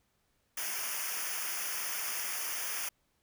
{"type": "noise with comb filter", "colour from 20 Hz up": "white", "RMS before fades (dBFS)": -36, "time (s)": [0.57, 2.89], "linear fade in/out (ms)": 5, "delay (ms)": 0.25, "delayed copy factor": -0.95, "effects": ["pink hiss -75 dBFS RMS until 3.22 s"]}